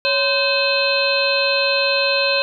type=harmonic tone with a mistuned harmonic; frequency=515 Hz; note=C5; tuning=28 cents flat; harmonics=1 / 2 / 3 / 5 / 6 / 7 / 8; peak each=-20 / -27 / -26 / -20 / -30 / -30 / -21 dBFS; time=0.05-2.42 s; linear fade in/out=0 ms; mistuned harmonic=1; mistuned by=+130 cents; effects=none